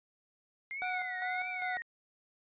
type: tone with vibrato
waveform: sine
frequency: 2093 Hz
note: C7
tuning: in tune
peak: -37 dBFS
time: 0.71-1.82 s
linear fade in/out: 0 ms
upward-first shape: triangle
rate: 1.6 Hz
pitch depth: 210 cents each way
type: tone with tremolo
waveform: 25% pulse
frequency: 734 Hz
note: F#5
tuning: 14 cents flat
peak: -30 dBFS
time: 0.82-1.77 s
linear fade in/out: 0 ms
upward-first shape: square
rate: 2.5 Hz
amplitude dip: 50%
effects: resampled to 8000 Hz